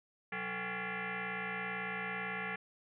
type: tone with frequency modulation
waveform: sine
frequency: 186 Hz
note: F#3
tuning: 9 cents sharp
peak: -36 dBFS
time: 0.32-2.56 s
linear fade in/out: 5 ms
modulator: 314 Hz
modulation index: 7.3
effects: none